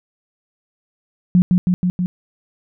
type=tone with echo; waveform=sine; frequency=179.9 Hz; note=F#3; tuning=48 cents flat; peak=-8 dBFS; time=1.35-1.42 s; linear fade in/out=0 ms; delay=160 ms; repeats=4; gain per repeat=-2 dB; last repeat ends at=2.06 s; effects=none